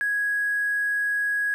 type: tone with hard clipping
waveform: triangle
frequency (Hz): 1661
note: G#6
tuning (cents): 0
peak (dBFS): -22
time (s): 0.01-1.54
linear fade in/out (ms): 0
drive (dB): 3
effects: none